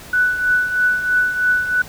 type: tone with tremolo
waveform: sine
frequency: 1486 Hz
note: F#6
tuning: 7 cents sharp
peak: -11 dBFS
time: 0.13-1.82 s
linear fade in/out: 5 ms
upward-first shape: triangle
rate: 3.1 Hz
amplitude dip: 70%
effects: pink hiss -38 dBFS RMS until 1.88 s